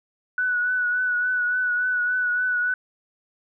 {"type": "tone with vibrato", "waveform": "sine", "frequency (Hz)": 1480, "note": "F#6", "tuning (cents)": 0, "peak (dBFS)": -20, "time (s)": [0.38, 2.74], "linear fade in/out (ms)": 2, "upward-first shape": "triangle", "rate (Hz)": 3.5, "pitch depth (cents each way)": 34, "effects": []}